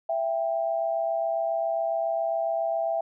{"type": "tone pair together", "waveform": "sine", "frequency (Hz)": [664, 791.3], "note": ["E5", "G5"], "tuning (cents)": [12, 16], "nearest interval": "minor third", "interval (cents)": 304, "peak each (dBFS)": [-25, -30], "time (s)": [0.09, 3.01], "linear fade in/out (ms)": 5, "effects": []}